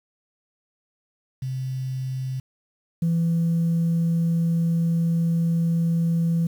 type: tone pair in turn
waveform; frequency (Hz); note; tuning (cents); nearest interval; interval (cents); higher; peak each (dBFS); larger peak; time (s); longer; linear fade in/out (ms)
sine; 130.81 / 167.21; C3 / E3; 0 / +25; major third; 425; second; -25 / -17; second; 1.42-2.4 / 3.02-6.47; second; 5
effects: tanh soft clip ceiling -16 dBFS + 8-bit